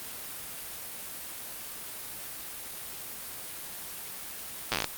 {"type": "slowing click train", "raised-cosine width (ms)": 0.2, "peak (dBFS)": -9, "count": 10, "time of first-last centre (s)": [4.72, 4.843], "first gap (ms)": 8, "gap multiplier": 1.13, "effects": ["white hiss -40 dBFS RMS until 4.97 s", "Opus 32 kbps"]}